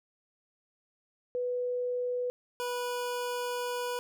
sine / 25% pulse tone pair in turn, 493.9 / 489.9 Hz, B4 / B4, 0 / -14 cents, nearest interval unison, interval 14 cents, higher first, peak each -29 / -28 dBFS, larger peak second, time 1.35-2.3 / 2.6-3.99 s, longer second, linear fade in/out 0 ms, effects none

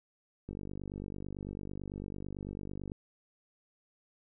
click train, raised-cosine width 3 ms, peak -28 dBFS, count 120, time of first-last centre 0.49-2.919 s, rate 49 Hz, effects none

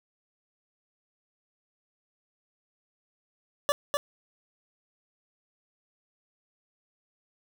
25% pulse tone with echo, 578 Hz, D5, 28 cents flat, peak -18 dBFS, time 3.69-3.72 s, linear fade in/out 0 ms, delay 250 ms, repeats 1, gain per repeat -3 dB, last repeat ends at 3.97 s, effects none

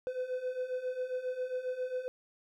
triangle beating tone pair, 502 / 509.4 Hz, B4 / C5, +28 / -46 cents, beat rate 7.4 Hz, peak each -37 / -33 dBFS, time 0.07-2.08 s, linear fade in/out 0 ms, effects none

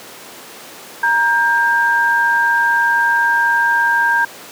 sine tone pair together, 937.1 / 1593 Hz, A#5 / G6, +9 / +27 cents, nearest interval major sixth, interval 918 cents, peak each -16 / -13 dBFS, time 1.03-4.25 s, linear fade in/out 5 ms, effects pink hiss -35 dBFS RMS until 4.51 s + high-pass 300 Hz 12 dB/octave

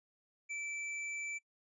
square tone, 2324 Hz, D7, 19 cents flat, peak -39 dBFS, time 0.49-1.39 s, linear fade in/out 20 ms, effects noise-tail reverb RT60 0.1 s tail -24 dB re dry + resampled to 22050 Hz

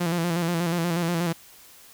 sawtooth tone with vibrato, 170.5 Hz, F3, 41 cents flat, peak -19 dBFS, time 0-1.33 s, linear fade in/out 10 ms, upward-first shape square, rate 8.3 Hz, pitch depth 51 cents each way, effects white hiss -50 dBFS RMS until 1.93 s

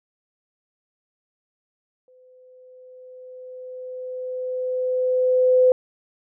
sine tone with exponential growth, 508 Hz, B4, 49 cents sharp, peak -11 dBFS, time 2.08-5.72 s, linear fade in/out 1 ms, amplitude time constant 790 ms, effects none

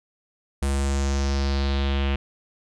square tone with low-pass filter sweep, 69 Hz, C#2, 7 cents flat, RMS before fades -23 dBFS, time 0.62-2.16 s, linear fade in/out 5 ms, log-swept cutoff 9600 to 2800 Hz, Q 3.2, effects none

